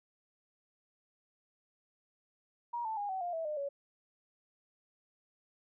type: tone with pitch steps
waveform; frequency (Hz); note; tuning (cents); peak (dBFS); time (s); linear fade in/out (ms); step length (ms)
sine; 950 / 881.3 / 817.5 / 758.4 / 703.5 / 652.6 / 605.4 / 561.6; A#5 / A5 / G#5 / F#5 / F5 / E5 / D#5 / C#5; +33 / +3 / -28 / +43 / +12 / -18 / -48 / +22; -34; 2.73-3.69; 10; 120
effects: none